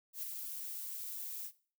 violet noise with ADSR envelope, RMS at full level -39 dBFS, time 0.13-1.52 s, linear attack 100 ms, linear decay 7 ms, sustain -4 dB, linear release 68 ms, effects noise-tail reverb RT60 0.4 s tail -17 dB re dry

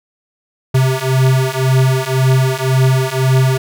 square beating tone pair, 130 / 131.9 Hz, C3 / C3, -11 / +14 cents, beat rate 1.9 Hz, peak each -15 / -14 dBFS, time 0.74-3.58 s, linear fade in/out 10 ms, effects none

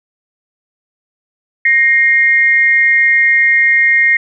sine tone pair together, 1864.7 / 2124 Hz, A#6 / C7, 0 / +25 cents, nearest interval major second, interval 225 cents, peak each -10 dBFS, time 1.65-4.17 s, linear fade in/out 5 ms, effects none

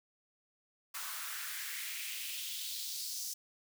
white noise with high-pass filter sweep, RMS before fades -41 dBFS, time 0.94-3.34 s, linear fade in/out 10 ms, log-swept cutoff 1100 to 5600 Hz, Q 2.6, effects none

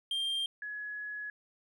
triangle / sine tone pair in turn, 3186 / 1687.7 Hz, G7 / G#6, +27 / +27 cents, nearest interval major seventh, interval 1100 cents, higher first, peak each -29 / -37 dBFS, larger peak first, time 0.11-0.46 / 0.62-1.3 s, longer second, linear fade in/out 2 ms, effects none

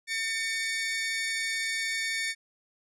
sawtooth tone pair together, 1803 / 2246 Hz, A6 / C#7, +42 / +22 cents, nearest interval major third, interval 380 cents, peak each -28 dBFS, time 0.07-2.35 s, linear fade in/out 50 ms, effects resampled to 24000 Hz

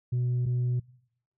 sine tone pair in turn, 123.47 / 123.47 Hz, B2 / B2, 0 / 0 cents, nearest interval unison, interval 0 cents, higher neither, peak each -22 dBFS, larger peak neither, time 0.12-0.46 / 0.46-0.8 s, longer neither, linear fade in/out 10 ms, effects noise-tail reverb RT60 0.7 s tail -24 dB re dry + tanh soft clip ceiling -23 dBFS

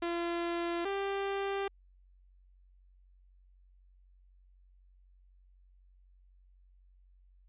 sawtooth tone pair in turn, 342.1 / 394.9 Hz, F4 / G4, -36 / +13 cents, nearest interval major second, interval 249 cents, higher second, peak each -28 dBFS, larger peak neither, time 0.02-0.85 / 0.85-1.68 s, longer neither, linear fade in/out 5 ms, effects added 46 Hz sine -59 dBFS peak until 7.48 s + resampled to 8000 Hz

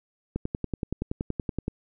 click train, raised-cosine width 3 ms, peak -15 dBFS, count 15, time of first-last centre 0.36-1.681 s, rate 10.6 Hz, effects none

